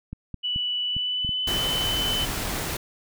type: clicks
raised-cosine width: 5 ms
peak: -21 dBFS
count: 6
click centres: 0.13 / 0.343 / 0.561 / 0.966 / 1.248 / 1.292 s
type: tone with pitch glide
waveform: sine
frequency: 2960 to 3033 Hz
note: F#7 to F#7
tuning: 0 to +42 cents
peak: -24 dBFS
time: 0.43-2.26 s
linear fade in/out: 20 ms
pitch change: +42 cents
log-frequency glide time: 0.83-1.64 s
type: noise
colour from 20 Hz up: pink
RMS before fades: -29 dBFS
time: 1.47-2.77 s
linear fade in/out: 5 ms
effects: none